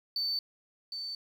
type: tone with echo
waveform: sine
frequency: 4536 Hz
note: C#8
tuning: 39 cents sharp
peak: -27 dBFS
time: 0.16-0.39 s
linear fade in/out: 2 ms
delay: 760 ms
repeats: 1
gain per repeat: -8 dB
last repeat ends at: 1.15 s
effects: tanh soft clip ceiling -27 dBFS + 10-bit